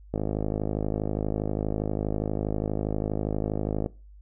click train, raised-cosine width 2 ms, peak -14 dBFS, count 196, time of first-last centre 0.14-3.861 s, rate 52.4 Hz, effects noise-tail reverb RT60 0.3 s tail -20 dB re dry + added 50 Hz sine -46 dBFS peak until 4.21 s

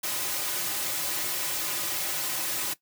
white noise with comb filter, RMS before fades -30 dBFS, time 0.03-2.74 s, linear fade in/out 10 ms, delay 4.4 ms, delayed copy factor -0.85, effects noise-tail reverb RT60 0.1 s tail -17 dB re dry + high-pass 150 Hz 12 dB/octave

